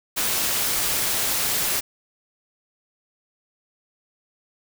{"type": "noise with amplitude modulation", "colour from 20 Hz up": "white", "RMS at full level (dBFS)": -21, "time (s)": [0.16, 1.81], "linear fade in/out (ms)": 20, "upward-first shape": "sine", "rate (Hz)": 267, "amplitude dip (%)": 50, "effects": []}